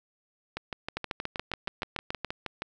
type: two click trains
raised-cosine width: 0.3 ms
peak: -17 / -15 dBFS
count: 14 / 10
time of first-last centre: 0.57-2.62 / 0.97-2.247 s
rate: 6.34 / 7.05 Hz
effects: none